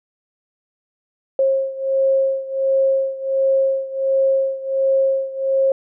sine beating tone pair, 537 / 538.4 Hz, C5 / C5, +45 / +49 cents, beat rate 1.4 Hz, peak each -17 / -20 dBFS, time 1.39-5.72 s, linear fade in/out 2 ms, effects none

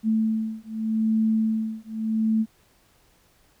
sine beating tone pair, 220 / 220.83 Hz, A3 / A3, 0 / +7 cents, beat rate 0.83 Hz, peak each -24 dBFS, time 0.03-2.46 s, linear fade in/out 50 ms, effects pink hiss -61 dBFS RMS until 3.6 s

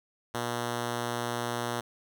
5% pulse tone, 120 Hz, B2, 49 cents flat, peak -19 dBFS, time 0.34-1.81 s, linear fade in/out 10 ms, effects none

